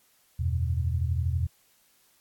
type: chord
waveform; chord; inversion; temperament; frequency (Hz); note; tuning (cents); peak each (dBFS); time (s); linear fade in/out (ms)
sine; E suspended second; none; equal with one note detuned; 82.41 / 94.82 / 123.47; E2 / F#2 / B2; 0 / +43 / 0; -26 / -32 / -30; 0.39-1.47; 10
effects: white hiss -64 dBFS RMS until 2.2 s + AAC 64 kbps